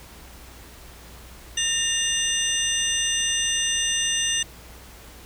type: tone cluster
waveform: sine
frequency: 1822 / 2812 / 3595 / 6040 / 8180 Hz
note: A#6 / F7 / A7 / F#8 / C9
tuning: -40 / +11 / +36 / +35 / -40 cents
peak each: -30 / -26 / -29 / -25 / -31 dBFS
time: 1.57-4.43 s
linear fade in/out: 5 ms
effects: added 60 Hz sine -46 dBFS peak until 5.25 s + pink hiss -46 dBFS RMS until 5.25 s